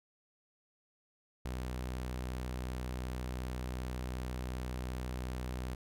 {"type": "tone with vibrato", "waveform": "sawtooth", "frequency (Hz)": 62.7, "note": "B1", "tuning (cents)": 27, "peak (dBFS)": -33, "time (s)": [1.45, 5.75], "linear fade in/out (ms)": 5, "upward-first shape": "sine", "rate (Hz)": 18, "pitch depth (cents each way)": 10, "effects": []}